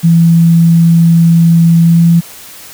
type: tone with pitch glide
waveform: sine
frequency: 167 to 168.75 Hz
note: E3 to E3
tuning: +23 to +41 cents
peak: -3 dBFS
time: 0.03-2.21 s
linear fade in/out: 20 ms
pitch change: +18 cents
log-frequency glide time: 1.81-2.1 s
effects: white hiss -32 dBFS RMS until 2.73 s